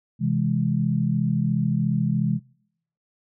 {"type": "chord", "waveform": "sine", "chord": "C augmented", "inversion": "none", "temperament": "equal", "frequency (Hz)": [130.81, 164.81, 207.7], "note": ["C3", "E3", "G#3"], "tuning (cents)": [0, 0, 0], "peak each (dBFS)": -24, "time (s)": [0.19, 2.4], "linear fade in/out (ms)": 50, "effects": ["noise-tail reverb RT60 0.7 s tail -24 dB re dry"]}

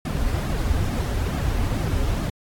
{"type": "noise with flanger", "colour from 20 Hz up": "brown", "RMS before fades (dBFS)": -23, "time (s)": [0.05, 2.3], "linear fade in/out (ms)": 5, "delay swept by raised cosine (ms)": [2, 6.3], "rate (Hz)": 2.3, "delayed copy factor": -0.8, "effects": ["AAC 64 kbps"]}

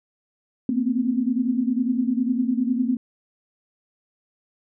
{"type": "tone cluster", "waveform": "sine", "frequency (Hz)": [230.3, 252.5, 262.4], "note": ["A#3", "B3", "C4"], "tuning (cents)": [-21, 39, 5], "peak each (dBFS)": -24, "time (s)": [0.69, 2.97], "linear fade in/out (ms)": 2, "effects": []}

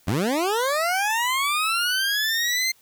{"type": "linear sweep", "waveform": "20% pulse", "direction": "up", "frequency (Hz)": [77.78, 2102], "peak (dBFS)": -16, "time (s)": [0.07, 2.72], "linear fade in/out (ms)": 10, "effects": ["white hiss -58 dBFS RMS until 2.81 s"]}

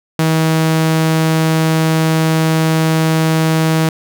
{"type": "tone", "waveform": "sawtooth", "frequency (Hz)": 160, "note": "D#3", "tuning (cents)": 49, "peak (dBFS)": -7, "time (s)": [0.19, 3.89], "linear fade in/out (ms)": 2, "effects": []}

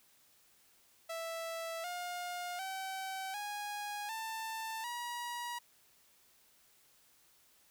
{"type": "tone with pitch steps", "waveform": "sawtooth", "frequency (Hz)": [659.3, 710.7, 766.1, 825.9, 890.3, 959.7], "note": ["E5", "F5", "G5", "G#5", "A5", "B5"], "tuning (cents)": [0, 30, -40, -10, 20, -50], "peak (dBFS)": -35, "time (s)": [1.09, 5.59], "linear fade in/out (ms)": 10, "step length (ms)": 750, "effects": ["white hiss -67 dBFS RMS until 7.7 s"]}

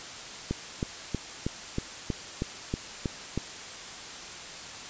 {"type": "click train", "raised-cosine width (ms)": 3, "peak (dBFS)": -15, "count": 10, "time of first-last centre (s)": [0.51, 3.376], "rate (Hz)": 3.14, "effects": ["white hiss -41 dBFS RMS until 4.89 s", "resampled to 16000 Hz"]}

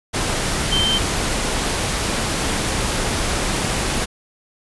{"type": "tone in noise", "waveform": "sine", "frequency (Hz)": 3118, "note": "G7", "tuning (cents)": -10, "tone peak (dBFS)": -17, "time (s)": [0.71, 0.99], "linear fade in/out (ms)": 20, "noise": "pink", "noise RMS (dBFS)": -21, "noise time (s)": [0.13, 4.06], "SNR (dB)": 1, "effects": ["resampled to 24000 Hz"]}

